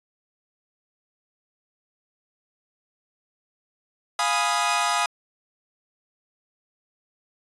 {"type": "chord", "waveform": "sawtooth", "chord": "F half-diminished seventh", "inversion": "none", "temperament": "equal", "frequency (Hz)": [698.5, 830.6, 987.8, 1244.5], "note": ["F5", "Ab5", "Cb6", "Eb6"], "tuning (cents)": [0, 0, 0, 0], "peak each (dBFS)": [-24, -23, -24, -21], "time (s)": [4.19, 5.06], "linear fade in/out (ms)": 2, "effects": ["resampled to 24000 Hz"]}